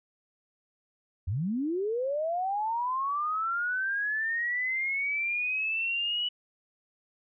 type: linear sweep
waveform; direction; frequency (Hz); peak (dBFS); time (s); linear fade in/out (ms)
sine; up; 77.78 to 2960; -27; 1.27-6.29; 10
effects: none